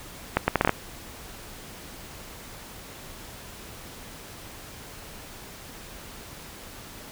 accelerating click train, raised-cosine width 0.5 ms, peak -4 dBFS, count 7, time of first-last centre 0.37-0.694 s, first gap 110 ms, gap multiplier 0.7, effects pink hiss -43 dBFS RMS until 7.11 s

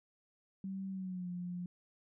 sine tone with pitch glide, 192.5 to 177.55 Hz, G3 to F3, -31 to +29 cents, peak -38 dBFS, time 0.64-1.66 s, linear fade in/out 2 ms, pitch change -140 cents, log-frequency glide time 0.9-1.29 s, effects none

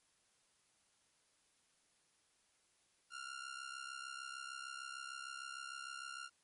sawtooth ring-modulated tone, 1396.9 Hz, F6, in tune, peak -39 dBFS, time 3.1-6.3 s, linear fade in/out 50 ms, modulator 33.3 Hz, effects white hiss -75 dBFS RMS until 6.43 s + MP3 48 kbps

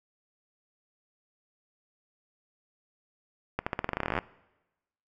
accelerating click train, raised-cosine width 0.5 ms, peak -13 dBFS, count 19, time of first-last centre 3.59-4.188 s, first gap 75 ms, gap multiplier 0.89, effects noise-tail reverb RT60 1.0 s tail -21 dB re dry

